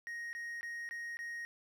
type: tone bursts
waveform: triangle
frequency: 1873 Hz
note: A#6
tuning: 8 cents sharp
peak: -38 dBFS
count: 5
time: 0.07-1.45 s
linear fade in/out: 0 ms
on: 260 ms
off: 20 ms
effects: none